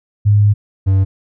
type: tone pair in turn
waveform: sine / triangle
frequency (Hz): 103.5 / 96.16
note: G#2 / G2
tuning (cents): -5 / -33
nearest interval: minor second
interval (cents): 128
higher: first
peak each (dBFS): -7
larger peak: neither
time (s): 0.25-0.54 / 0.86-1.05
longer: first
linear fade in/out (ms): 20
effects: none